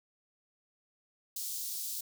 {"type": "high-pass noise", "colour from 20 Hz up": "white", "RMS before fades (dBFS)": -38, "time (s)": [1.36, 2.01], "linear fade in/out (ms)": 5, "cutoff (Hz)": 4200, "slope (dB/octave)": 24, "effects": []}